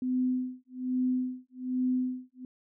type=tone with tremolo; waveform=sine; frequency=254 Hz; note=B3; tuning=49 cents sharp; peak=-24 dBFS; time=0.02-2.45 s; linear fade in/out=2 ms; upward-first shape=sine; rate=1.2 Hz; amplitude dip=100%; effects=none